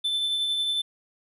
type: tone with tremolo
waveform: triangle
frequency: 3528 Hz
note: A7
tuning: 4 cents sharp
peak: -21 dBFS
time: 0.04-0.82 s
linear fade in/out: 10 ms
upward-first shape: triangle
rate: 11 Hz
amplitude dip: 30%
effects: resampled to 32000 Hz